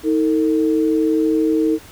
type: tone pair together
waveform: sine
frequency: 317.6 / 450.1 Hz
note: D#4 / A4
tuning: +36 / +39 cents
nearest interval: tritone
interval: 603 cents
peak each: -15 / -19 dBFS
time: 0.03-1.79 s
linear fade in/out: 50 ms
effects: pink hiss -42 dBFS RMS until 1.91 s